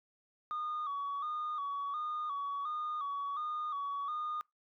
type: tone with vibrato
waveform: sine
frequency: 1174.7 Hz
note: D6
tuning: in tune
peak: -33 dBFS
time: 0.51-4.41 s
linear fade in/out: 0 ms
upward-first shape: square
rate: 1.4 Hz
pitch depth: 70 cents each way
effects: noise-tail reverb RT60 0.2 s tail -26 dB re dry + tanh soft clip ceiling -32 dBFS